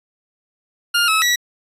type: tone with pitch steps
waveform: 20% pulse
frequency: 1410 / 1295 / 1939 Hz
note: F6 / E6 / B6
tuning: +16 / -31 / -32 cents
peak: -9 dBFS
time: 0.94-1.36 s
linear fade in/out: 10 ms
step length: 140 ms
effects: resampled to 32000 Hz